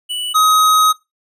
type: tone pair in turn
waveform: square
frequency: 2960 / 1262.6 Hz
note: F#7 / D#6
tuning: 0 / +25 cents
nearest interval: octave + minor third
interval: 1475 cents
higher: first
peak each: -20 / -10 dBFS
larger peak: second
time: 0.09-0.34 / 0.34-0.93 s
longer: second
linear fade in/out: 20 ms
effects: noise-tail reverb RT60 0.2 s tail -19 dB re dry + resampled to 32000 Hz